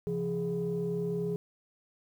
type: tone cluster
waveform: sine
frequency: 134.6 / 171.3 / 415.8 Hz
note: C3 / F3 / G#4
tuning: +49 / -33 / +2 cents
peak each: -40 / -32 / -31 dBFS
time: 0.07-1.36 s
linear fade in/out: 0 ms
effects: tanh soft clip ceiling -23 dBFS + 10-bit